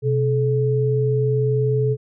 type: tone pair together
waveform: sine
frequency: 128 / 430.5 Hz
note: C3 / A4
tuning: -38 / -38 cents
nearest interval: octave + major sixth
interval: 2100 cents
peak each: -18 / -20 dBFS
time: 0.02-1.97 s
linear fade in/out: 50 ms
effects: none